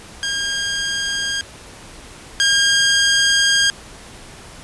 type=tone pair in turn; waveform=15% pulse; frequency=1614 / 1614 Hz; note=G#6 / G#6; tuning=-50 / -50 cents; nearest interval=unison; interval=0 cents; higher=neither; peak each=-13 / -6 dBFS; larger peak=second; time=0.23-1.41 / 2.4-3.7 s; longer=second; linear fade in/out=0 ms; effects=pink hiss -39 dBFS RMS until 4.63 s + resampled to 24000 Hz